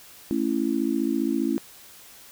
sine chord, A major, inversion none, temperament just, 220 / 275 / 330 Hz, A3 / C#4 / E4, 0 / -14 / +2 cents, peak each -28 / -25 / -26 dBFS, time 0.31-1.58 s, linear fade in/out 0 ms, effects white hiss -48 dBFS RMS until 2.31 s

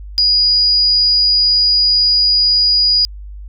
sine tone, 4901 Hz, D#8, 27 cents flat, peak -9 dBFS, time 0.18-3.05 s, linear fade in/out 0 ms, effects added 50 Hz sine -28 dBFS peak until 3.48 s

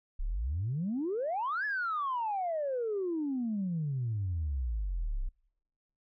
sine exponential two-way sweep, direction up then down, 30.01 to 1740 to 30.01 Hz, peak -29 dBFS, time 0.19-5.29 s, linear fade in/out 10 ms, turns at 1.65 s, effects noise-tail reverb RT60 0.9 s tail -26 dB re dry + tanh soft clip ceiling -26 dBFS

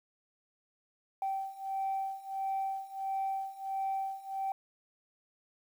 sine beating tone pair, 775 / 776.5 Hz, G5 / G5, -20 / -17 cents, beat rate 1.5 Hz, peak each -36 / -34 dBFS, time 1.22-4.52 s, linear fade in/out 2 ms, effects tanh soft clip ceiling -27 dBFS + 10-bit

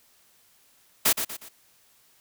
white noise with echo, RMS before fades -20 dBFS, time 1.05-1.13 s, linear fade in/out 10 ms, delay 120 ms, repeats 3, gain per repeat -8 dB, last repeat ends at 1.49 s, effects white hiss -61 dBFS RMS until 2.2 s

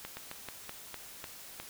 slowing click train, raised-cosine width 0.3 ms, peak -24 dBFS, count 8, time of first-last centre 0.05-1.6 s, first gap 120 ms, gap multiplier 1.2, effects white hiss -49 dBFS RMS until 1.69 s

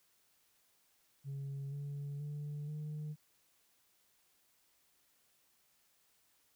sine tone with pitch steps, 138.59 / 142.73 / 147 / 151.4 Hz, C#3 / D3 / D3 / D#3, 0 / -49 / +2 / -47 cents, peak -37 dBFS, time 1.24-3.16 s, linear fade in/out 50 ms, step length 480 ms, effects tanh soft clip ceiling -38 dBFS + white hiss -73 dBFS RMS until 6.55 s

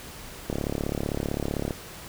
click train, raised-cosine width 2 ms, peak -14 dBFS, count 44, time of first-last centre 0.5-1.708 s, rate 35.6 Hz, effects pink hiss -42 dBFS RMS until 2.08 s

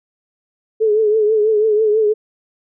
sine tone with vibrato, 430 Hz, A4, 40 cents flat, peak -11 dBFS, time 0.8-2.14 s, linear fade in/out 20 ms, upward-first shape triangle, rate 6.1 Hz, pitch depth 72 cents each way, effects none

